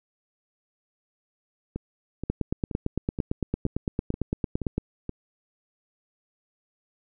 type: two click trains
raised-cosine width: 3 ms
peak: -18 / -12 dBFS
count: 8 / 23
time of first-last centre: 1.76-5.093 / 2.3-4.78 s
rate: 2.1 / 8.87 Hz
effects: none